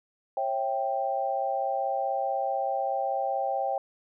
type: chord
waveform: sine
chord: C# diminished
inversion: none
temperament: equal with one note detuned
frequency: 543.3 / 659.3 / 784 Hz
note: C#5 / E5 / G5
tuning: -35 / 0 / 0 cents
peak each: -31 / -33 / -28 dBFS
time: 0.37-3.78 s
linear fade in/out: 2 ms
effects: none